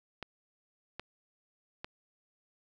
clicks, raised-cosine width 0.3 ms, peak -23 dBFS, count 3, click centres 0.227 / 0.996 / 1.845 s, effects none

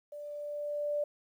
sine tone with level ramp, 587.3 Hz, D5, in tune, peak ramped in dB -41 to -28 dBFS, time 0.12-1.04 s, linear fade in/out 5 ms, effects 11-bit

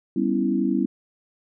sine chord, C# half-diminished seventh, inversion second, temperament equal, 196 / 246.9 / 277.2 / 329.6 Hz, G3 / B3 / C#4 / E4, 0 / 0 / 0 / 0 cents, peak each -25 dBFS, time 0.16-0.86 s, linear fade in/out 5 ms, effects none

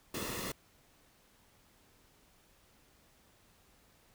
pink noise with comb filter, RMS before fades -39 dBFS, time 0.14-0.52 s, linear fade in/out 5 ms, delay 1.3 ms, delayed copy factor -0.6, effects pink hiss -66 dBFS RMS until 4.14 s

